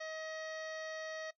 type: harmonic tone with a mistuned harmonic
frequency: 633 Hz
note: D#5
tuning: 30 cents sharp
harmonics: 1 / 2 / 3 / 4 / 5 / 6 / 7 / 8 / 9 / 10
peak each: -43 / -52 / -47 / -59 / -58 / -57 / -56 / -63 / -58 / -67 dBFS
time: 0-1.31 s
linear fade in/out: 10 ms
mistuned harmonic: 6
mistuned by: -30 cents
effects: noise-tail reverb RT60 0.1 s tail -18 dB re dry